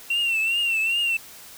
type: tone with vibrato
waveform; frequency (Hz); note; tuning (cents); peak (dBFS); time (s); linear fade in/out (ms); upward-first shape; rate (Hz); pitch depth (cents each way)
triangle; 2722; F7; -45; -18; 0.1-1.17; 5; triangle; 2.5; 86
effects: tanh soft clip ceiling -14 dBFS + white hiss -44 dBFS RMS until 1.57 s